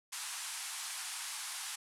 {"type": "band-pass noise", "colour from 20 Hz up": "white", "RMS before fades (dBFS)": -42, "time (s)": [0.12, 1.76], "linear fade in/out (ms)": 10, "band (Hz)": [780, 11000], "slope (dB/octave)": 48, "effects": []}